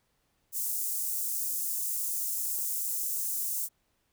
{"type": "high-pass noise", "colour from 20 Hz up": "white", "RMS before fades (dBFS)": -32, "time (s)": [0.52, 3.69], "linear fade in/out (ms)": 50, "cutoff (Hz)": 7000, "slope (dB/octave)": 24, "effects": ["pink hiss -74 dBFS RMS until 4.12 s"]}